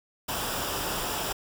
pink noise with comb filter, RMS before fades -31 dBFS, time 0.28-1.33 s, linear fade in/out 10 ms, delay 0.47 ms, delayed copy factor -0.55, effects none

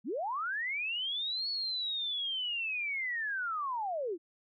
sine linear two-way sweep, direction up then down, 174.5 to 4427 to 307.3 Hz, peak -32 dBFS, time 0.04-4.18 s, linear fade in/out 50 ms, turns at 1.49 s, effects none

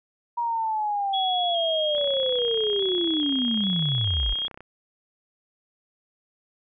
sine linear sweep, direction down, 955 to 38.77 Hz, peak -23 dBFS, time 0.37-4.34 s, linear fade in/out 10 ms
sine tone with vibrato, 3300 Hz, G#7, 12 cents flat, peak -25 dBFS, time 1.13-4.48 s, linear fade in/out 10 ms, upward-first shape square, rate 1.2 Hz, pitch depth 26 cents each way
click train, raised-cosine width 0.5 ms, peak -27 dBFS, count 86, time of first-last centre 1.95-4.606 s, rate 32 Hz
effects none

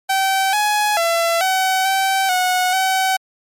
sawtooth tone with pitch steps, 771 / 839 / 673 / 756 / 771 / 733 / 759 Hz, G5 / G#5 / E5 / F#5 / G5 / F#5 / F#5, -29 / +17 / +36 / +37 / -29 / -16 / +44 cents, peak -11 dBFS, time 0.09-3.17 s, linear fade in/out 10 ms, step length 440 ms, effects MP3 64 kbps

